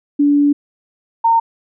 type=tone pair in turn; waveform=sine; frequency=288.5 / 915.9 Hz; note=D4 / A#5; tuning=-31 / -31 cents; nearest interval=octave + minor sixth; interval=2000 cents; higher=second; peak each=-9 dBFS; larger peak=neither; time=0.19-0.53 / 1.24-1.4 s; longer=first; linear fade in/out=10 ms; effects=none